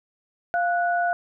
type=tone pair together; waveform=sine; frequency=698.5 / 1472.4 Hz; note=F5 / F#6; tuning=0 / -9 cents; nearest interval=octave + minor second; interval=1291 cents; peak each=-21 / -26 dBFS; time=0.54-1.13 s; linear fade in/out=0 ms; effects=none